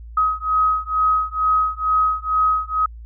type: beating tone pair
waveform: sine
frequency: 1265 / 1267.2 Hz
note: D#6 / D#6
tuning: +28 / +31 cents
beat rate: 2.2 Hz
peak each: -19 / -19 dBFS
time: 0.17-2.86 s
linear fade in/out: 5 ms
effects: added 57 Hz sine -34 dBFS peak until 3.05 s